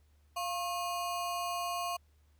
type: ring-modulated tone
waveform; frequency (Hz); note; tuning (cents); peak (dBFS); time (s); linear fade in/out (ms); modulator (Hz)
square; 890; A5; +20; -31; 0.36-1.97; 10; 193
effects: added 74 Hz sine -63 dBFS peak until 2.39 s + pink hiss -75 dBFS RMS until 2.39 s